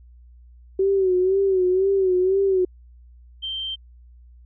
sine tone with vibrato, 378.3 Hz, F#4, 38 cents sharp, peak -16 dBFS, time 0.79-2.65 s, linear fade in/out 5 ms, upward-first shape sine, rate 2 Hz, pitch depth 73 cents each way
sine tone, 3136 Hz, G7, in tune, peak -26 dBFS, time 3.42-3.76 s, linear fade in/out 20 ms
effects added 60 Hz sine -45 dBFS peak until 4.45 s

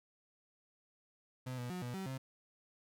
35% pulse tone with pitch steps, 127.6 / 122.6 / 181 / 122.5 / 191.1 / 132.4 Hz, C3 / B2 / F#3 / B2 / G3 / C3, -43 / -12 / -38 / -14 / -44 / +21 cents, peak -38 dBFS, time 1.46-2.18 s, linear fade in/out 10 ms, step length 120 ms, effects none

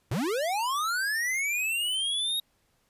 square linear sweep, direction up, 93.1 to 3791 Hz, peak -27 dBFS, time 0.11-2.4 s, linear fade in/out 5 ms, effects pink hiss -70 dBFS RMS until 2.89 s + resampled to 32000 Hz

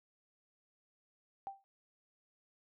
sine tone with exponential decay, 784 Hz, G5, in tune, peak -36 dBFS, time 1.47-1.64 s, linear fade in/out 0 ms, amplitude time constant 35 ms, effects none

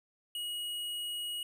square tone, 2900 Hz, F#7, 35 cents flat, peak -36 dBFS, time 0.35-1.43 s, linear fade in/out 2 ms, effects none

